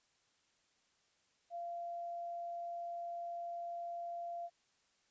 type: tone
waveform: sine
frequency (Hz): 689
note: F5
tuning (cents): -24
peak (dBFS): -40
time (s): 1.5-4.5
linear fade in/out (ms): 50
effects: white hiss -75 dBFS RMS until 5.1 s + resampled to 16000 Hz